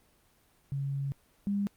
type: tone pair in turn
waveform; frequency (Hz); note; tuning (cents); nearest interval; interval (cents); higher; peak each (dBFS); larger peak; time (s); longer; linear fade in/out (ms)
sine; 138.59 / 201.3; C#3 / G3; 0 / +46; tritone; 646; second; -30 / -27; second; 0.72-1.12 / 1.47-1.67; first; 0
effects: pink hiss -66 dBFS RMS until 1.76 s + Opus 24 kbps